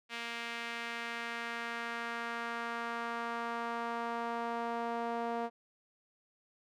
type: tone with band-pass filter sweep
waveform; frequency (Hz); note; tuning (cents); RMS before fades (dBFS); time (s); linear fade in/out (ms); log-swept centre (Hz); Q
sawtooth; 233.6; A#3; +4; -38; 0.09-5.5; 50; 2500 to 720; 1.5
effects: none